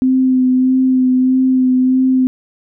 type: tone with vibrato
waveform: sine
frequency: 257.6 Hz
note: C4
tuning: 27 cents flat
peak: -9 dBFS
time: 0.02-2.27 s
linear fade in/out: 0 ms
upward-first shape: sine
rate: 1.6 Hz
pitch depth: 18 cents each way
effects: none